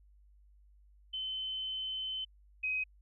sine tone pair in turn, 3060 / 2524 Hz, G7 / D#7, -42 / +24 cents, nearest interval minor third, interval 334 cents, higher first, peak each -35 / -31 dBFS, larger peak second, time 1.13-2.25 / 2.63-2.84 s, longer first, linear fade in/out 10 ms, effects added 50 Hz sine -59 dBFS peak until 3.01 s

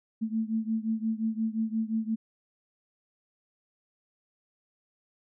sine beating tone pair, 220 / 225.7 Hz, A3 / A3, 0 / +44 cents, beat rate 5.7 Hz, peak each -29 / -31 dBFS, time 0.21-2.16 s, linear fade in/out 20 ms, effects none

